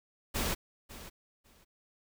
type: noise with echo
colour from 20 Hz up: pink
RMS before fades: -32 dBFS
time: 0.34-0.55 s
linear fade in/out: 20 ms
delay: 550 ms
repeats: 2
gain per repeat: -15 dB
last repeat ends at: 1.65 s
effects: none